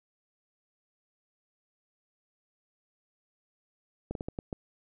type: slowing click train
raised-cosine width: 2 ms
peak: -21 dBFS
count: 6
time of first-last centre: 4.11-4.528 s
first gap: 42 ms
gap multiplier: 1.35
effects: none